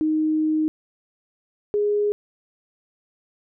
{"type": "tone pair in turn", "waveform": "sine", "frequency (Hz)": [311.1, 414.2], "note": ["D#4", "G#4"], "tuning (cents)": [0, -5], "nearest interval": "perfect fourth", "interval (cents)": 495, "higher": "second", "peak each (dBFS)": -18, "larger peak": "neither", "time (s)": [[0.01, 0.68], [1.74, 2.12]], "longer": "first", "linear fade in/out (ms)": 0, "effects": []}